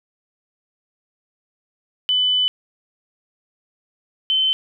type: tone pair in turn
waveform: sine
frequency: 3000 / 3070 Hz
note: F#7 / G7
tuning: +23 / -37 cents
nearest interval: unison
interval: 40 cents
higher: second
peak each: -15 dBFS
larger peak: neither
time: 2.09-2.48 / 4.3-4.53 s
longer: first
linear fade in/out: 0 ms
effects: none